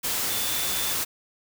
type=tone in noise; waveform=sine; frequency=3520 Hz; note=A7; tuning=in tune; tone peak=-34 dBFS; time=0.29-0.94 s; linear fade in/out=20 ms; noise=white; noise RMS=-27 dBFS; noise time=0.03-1.05 s; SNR=-10 dB; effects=none